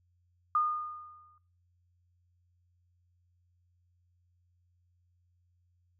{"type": "tone with exponential decay", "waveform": "sine", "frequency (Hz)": 1222, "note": "D#6", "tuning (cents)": -32, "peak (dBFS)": -23, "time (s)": [0.55, 1.38], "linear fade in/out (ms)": 2, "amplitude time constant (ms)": 180, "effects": ["noise-tail reverb RT60 0.4 s tail -17 dB re dry", "added 88 Hz sine -68 dBFS peak until 5.99 s"]}